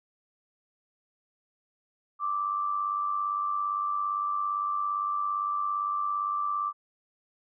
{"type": "tone with amplitude modulation", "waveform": "sine", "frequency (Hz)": 1173, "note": "D6", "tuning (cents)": -2, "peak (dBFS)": -24, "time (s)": [2.19, 6.73], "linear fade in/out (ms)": 50, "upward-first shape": "sine", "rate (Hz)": 97.6, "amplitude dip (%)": 55, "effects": []}